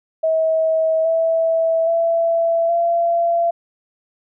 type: tone with pitch steps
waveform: sine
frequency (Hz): 642 / 654.7 / 667.7 / 681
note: E5 / E5 / E5 / F5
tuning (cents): -46 / -12 / +22 / -44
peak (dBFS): -14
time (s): 0.23-3.51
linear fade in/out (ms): 10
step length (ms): 820
effects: none